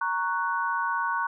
sine chord, F# major, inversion first, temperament equal with one note detuned, 932.3 / 1108.7 / 1484.3 Hz, A#5 / C#6 / F#6, 0 / 0 / +5 cents, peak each -29 dBFS, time 0.01-1.27 s, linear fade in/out 5 ms, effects none

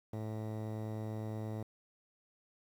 sawtooth tone with low-pass filter, 108.7 Hz, A2, 21 cents flat, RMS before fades -40 dBFS, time 0.13-1.63 s, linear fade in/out 5 ms, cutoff 690 Hz, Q 1.2, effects 10-bit

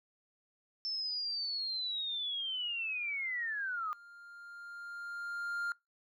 sine linear sweep, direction down, 5320 to 1200 Hz, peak -34 dBFS, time 0.85-3.93 s, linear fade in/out 0 ms
triangle tone with exponential growth, 1400 Hz, F6, 4 cents sharp, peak -31 dBFS, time 2.4-5.72 s, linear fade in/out 1 ms, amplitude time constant 720 ms
effects noise-tail reverb RT60 0.2 s tail -23 dB re dry

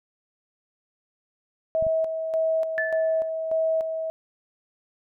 sine tone with tremolo, 644 Hz, E5, 41 cents flat, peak -20 dBFS, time 1.75-4.1 s, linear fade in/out 0 ms, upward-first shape square, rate 1.7 Hz, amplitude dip 50%
clicks, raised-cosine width 5 ms, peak -25 dBFS, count 2, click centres 1.825 / 1.867 s
sine tone with exponential decay, 1744 Hz, A6, 16 cents flat, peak -21 dBFS, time 2.78-3.29 s, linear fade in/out 0 ms, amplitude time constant 110 ms
effects none

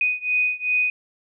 sine beating tone pair, 2489 / 2491.6 Hz, D#7 / D#7, 0 / +2 cents, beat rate 2.6 Hz, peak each -22 / -23 dBFS, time 0.01-0.9 s, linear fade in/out 2 ms, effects none

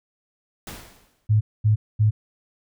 pink noise with exponential decay, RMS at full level -34 dBFS, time 0.67-1.27 s, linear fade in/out 2 ms, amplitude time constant 130 ms
sine tone bursts, 107.2 Hz, A2, 45 cents flat, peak -14 dBFS, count 3, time 1.29-2.11 s, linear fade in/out 20 ms, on 120 ms, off 230 ms
effects none

